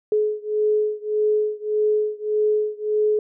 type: beating tone pair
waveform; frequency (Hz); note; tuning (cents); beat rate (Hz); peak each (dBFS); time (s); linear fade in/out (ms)
sine; 424.2 / 425.9; G#4 / G#4; +37 / +44; 1.7; -21 / -22; 0.12-3.19; 2
effects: none